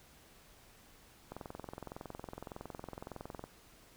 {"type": "click train", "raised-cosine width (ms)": 1, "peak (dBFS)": -29, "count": 47, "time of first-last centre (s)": [1.32, 3.44], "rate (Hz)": 21.7, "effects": ["pink hiss -61 dBFS RMS until 3.96 s"]}